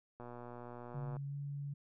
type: click train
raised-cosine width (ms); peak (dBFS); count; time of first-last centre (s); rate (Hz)
1; -35; 118; 0.2-1.167; 121
type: tone with pitch glide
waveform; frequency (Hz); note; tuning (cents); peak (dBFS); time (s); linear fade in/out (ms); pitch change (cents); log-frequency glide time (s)
sine; 140 to 142.12; C#3 to C#3; +18 to +44; -39; 0.94-1.74; 10; +26; 1.27-1.35
effects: none